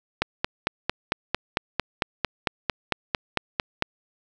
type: click train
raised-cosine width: 0.3 ms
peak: -5 dBFS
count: 17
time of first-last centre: 0.22-3.824 s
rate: 4.44 Hz
effects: none